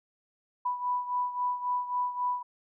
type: beating tone pair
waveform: sine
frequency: 987 / 990.7 Hz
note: B5 / B5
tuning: -1 / +5 cents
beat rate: 3.7 Hz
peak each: -29 / -34 dBFS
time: 0.65-2.43 s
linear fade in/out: 10 ms
effects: none